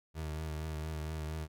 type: tone with vibrato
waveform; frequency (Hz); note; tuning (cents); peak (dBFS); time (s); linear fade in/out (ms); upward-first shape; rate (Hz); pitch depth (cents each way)
30% pulse; 77.78; D#2; 0; -34; 0.14-1.48; 50; triangle; 4.3; 46
effects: none